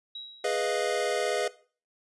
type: tone with exponential decay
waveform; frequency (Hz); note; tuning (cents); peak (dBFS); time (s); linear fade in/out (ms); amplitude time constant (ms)
sine; 3858; B7; -41; -35; 0.15-0.8; 5; 140
type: chord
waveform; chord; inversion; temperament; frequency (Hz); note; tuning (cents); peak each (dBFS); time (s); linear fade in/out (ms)
square; F half-diminished seventh; first; equal; 415.3 / 493.9 / 622.3 / 698.5; Ab4 / Cb5 / Eb5 / F5; 0 / 0 / 0 / 0; -32 / -31 / -32 / -34; 0.44-1.48; 5
effects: noise-tail reverb RT60 0.4 s tail -18 dB re dry + resampled to 24000 Hz

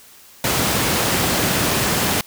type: high-pass noise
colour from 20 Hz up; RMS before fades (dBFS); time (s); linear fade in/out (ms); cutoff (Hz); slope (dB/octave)
pink; -19; 0.44-2.21; 2; 100; 12
effects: white hiss -46 dBFS RMS until 2.26 s

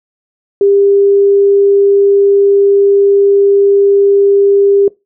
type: tone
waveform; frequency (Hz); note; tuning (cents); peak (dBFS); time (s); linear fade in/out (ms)
sine; 399.4; G4; +32; -5; 0.61-4.88; 2
effects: noise-tail reverb RT60 0.2 s tail -21 dB re dry

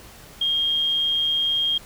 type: tone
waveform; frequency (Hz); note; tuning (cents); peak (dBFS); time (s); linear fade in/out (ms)
sine; 3229; G#7; -49; -19; 0.41-1.78; 5
effects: pink hiss -45 dBFS RMS until 1.85 s

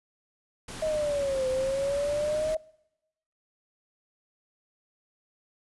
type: noise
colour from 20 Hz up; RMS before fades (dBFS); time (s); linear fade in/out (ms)
pink; -40; 0.68-2.55; 5
type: linear two-way sweep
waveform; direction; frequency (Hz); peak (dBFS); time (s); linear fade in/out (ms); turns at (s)
sine; down then up; 634 to 514 to 634; -25; 0.82-2.57; 5; 1.48
effects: noise-tail reverb RT60 0.9 s tail -24 dB re dry + resampled to 24000 Hz

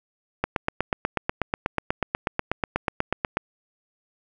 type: click train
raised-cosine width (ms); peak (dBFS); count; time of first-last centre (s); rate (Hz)
0.5; -7; 25; 0.44-3.37; 8.19
effects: none

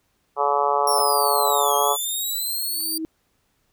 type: harmonic tone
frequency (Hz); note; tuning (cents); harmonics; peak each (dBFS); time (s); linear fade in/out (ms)
143; D3; -46; 3 / 4 / 5 / 6 / 7 / 8 / 9; -26 / -26 / -25 / -23 / -26 / -24 / -31; 0.36-1.97; 50
type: linear two-way sweep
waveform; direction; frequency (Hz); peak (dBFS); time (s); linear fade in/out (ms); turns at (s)
5% pulse; down then up; 5588 to 3221 to 4704; -17; 0.87-2.98; 5; 1.75
type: tone with exponential growth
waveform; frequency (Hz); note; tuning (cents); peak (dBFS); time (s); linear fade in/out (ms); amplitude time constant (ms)
sine; 319.7; D#4; +47; -23; 2.59-3.05; 0; 100
effects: pink hiss -68 dBFS RMS until 3.72 s

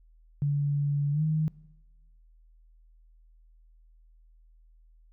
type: tone with pitch glide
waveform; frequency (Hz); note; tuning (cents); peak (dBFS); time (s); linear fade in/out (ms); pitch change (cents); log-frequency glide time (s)
sine; 143.6 to 155.69; D3 to D#3; -39 to +1; -23; 0.42-1.48; 0; +140; 1.12-1.22
effects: noise-tail reverb RT60 1.0 s tail -22 dB re dry + added 40 Hz sine -55 dBFS peak until 5.12 s

